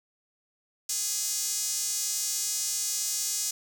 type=tone with high-pass filter; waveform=sawtooth; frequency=415.3 Hz; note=G#4; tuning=in tune; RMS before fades=-30 dBFS; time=0.89-3.51 s; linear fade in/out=5 ms; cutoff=6400 Hz; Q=2.4; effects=8-bit